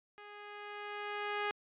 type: tone with level ramp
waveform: 10% pulse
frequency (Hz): 413.4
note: G#4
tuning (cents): -8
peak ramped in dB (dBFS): -42 to -24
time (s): 0.18-1.51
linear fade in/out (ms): 0
effects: resampled to 8000 Hz